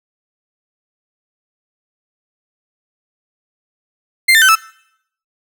35% pulse tone with pitch steps, 2093 / 1790.8 / 1532.2 / 1310.9 Hz, C7 / A6 / G6 / E6, 0 / +30 / -40 / -10 cents, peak -5 dBFS, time 4.28-4.556 s, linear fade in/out 10 ms, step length 69 ms, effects noise-tail reverb RT60 0.7 s tail -22 dB re dry

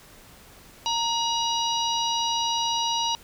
harmonic tone with a mistuned harmonic, 960 Hz, B5, 49 cents flat, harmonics 1 / 3 / 4 / 5 / 6, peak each -26 / -29 / -30 / -35 / -32 dBFS, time 0.86-3.15 s, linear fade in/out 0 ms, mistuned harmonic 1, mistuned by -67 cents, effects pink hiss -50 dBFS RMS until 3.23 s

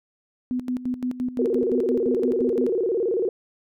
sine tone with tremolo, 250.7 Hz, B3, 26 cents sharp, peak -22 dBFS, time 0.51-2.69 s, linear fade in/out 0 ms, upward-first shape square, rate 5.8 Hz, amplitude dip 75%
sine tone with vibrato, 415.3 Hz, G#4, in tune, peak -20 dBFS, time 1.39-3.29 s, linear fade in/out 2 ms, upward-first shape square, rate 18 Hz, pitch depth 200 cents each way
effects none

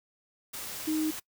sine tone in noise, 311.4 Hz, D#4, 2 cents sharp, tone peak -26 dBFS, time 0.87-1.11 s, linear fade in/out 10 ms, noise white, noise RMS -39 dBFS, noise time 0.53-1.2 s, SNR +10 dB, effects noise-tail reverb RT60 0.1 s tail -22 dB re dry

